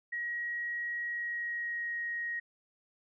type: tone with pitch glide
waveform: sine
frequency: 1900 to 1882.5 Hz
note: A#6 to A#6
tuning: +33 to +16 cents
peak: -33 dBFS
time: 0.12-2.4 s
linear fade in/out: 10 ms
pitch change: -17 cents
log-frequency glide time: 1.07-1.99 s
effects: none